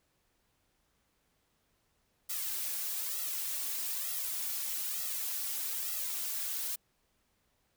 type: noise with flanger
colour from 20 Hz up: blue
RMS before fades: -36 dBFS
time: 2.29-6.76 s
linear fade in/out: 10 ms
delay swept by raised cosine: 1.5 to 3.6 ms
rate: 1.1 Hz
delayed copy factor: +1
effects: pink hiss -75 dBFS RMS until 7.76 s